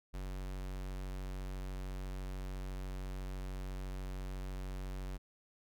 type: tone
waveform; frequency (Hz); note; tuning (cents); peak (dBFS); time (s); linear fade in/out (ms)
square; 46.96; F#1; +26; -40; 0.13-5.18; 20
effects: none